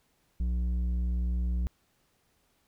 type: tone with low-pass filter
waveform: square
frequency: 60.6 Hz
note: B1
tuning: 32 cents flat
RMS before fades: -29 dBFS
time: 0.4-1.67 s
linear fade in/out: 0 ms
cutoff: 150 Hz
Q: 0.91
effects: pink hiss -71 dBFS RMS until 2.67 s